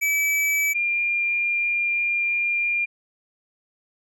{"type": "tone pair in turn", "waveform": ["square", "sine"], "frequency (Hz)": [2300, 2399], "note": ["D7", "D7"], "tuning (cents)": [-37, 36], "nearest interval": "minor second", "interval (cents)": 73, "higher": "second", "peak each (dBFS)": -20, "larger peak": "neither", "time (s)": [[0.01, 0.74], [0.74, 2.86]], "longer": "second", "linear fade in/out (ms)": 20, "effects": []}